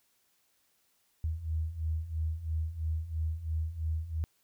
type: beating tone pair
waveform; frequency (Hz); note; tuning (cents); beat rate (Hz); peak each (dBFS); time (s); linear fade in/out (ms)
sine; 77.78 / 80.78; D#2 / E2; 0 / -35; 3; -36 / -32; 1.24-4.24; 0
effects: white hiss -72 dBFS RMS until 4.43 s